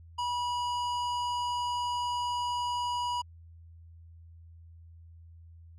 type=tone; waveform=square; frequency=972 Hz; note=B5; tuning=28 cents flat; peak=-30 dBFS; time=0.18-3.22 s; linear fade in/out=10 ms; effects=added 83 Hz sine -49 dBFS peak until 5.78 s + low-pass 6000 Hz 12 dB/octave